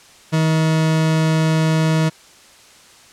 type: tone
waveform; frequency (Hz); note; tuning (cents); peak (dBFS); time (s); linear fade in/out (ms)
40% pulse; 158.9; D#3; +37; -13; 0.32-2.1; 20
effects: white hiss -46 dBFS RMS until 3.12 s + low-pass 8000 Hz 12 dB/octave